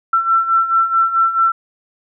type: beating tone pair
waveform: sine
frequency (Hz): 1341 / 1345.6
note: E6 / E6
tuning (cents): +29 / +35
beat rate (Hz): 4.6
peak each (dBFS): -18 / -13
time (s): 0.13-1.52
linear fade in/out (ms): 5
effects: none